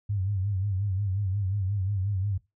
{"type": "tone with vibrato", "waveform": "sine", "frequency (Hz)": 98, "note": "G2", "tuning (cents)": 0, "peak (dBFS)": -25, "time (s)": [0.09, 2.38], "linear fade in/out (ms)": 10, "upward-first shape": "sine", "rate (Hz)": 5.6, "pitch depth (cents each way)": 100, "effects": ["noise-tail reverb RT60 0.2 s tail -18 dB re dry"]}